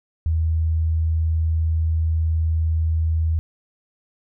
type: tone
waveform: sine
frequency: 80.5 Hz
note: E2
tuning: 41 cents flat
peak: -17 dBFS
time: 0.26-3.39 s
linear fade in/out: 0 ms
effects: none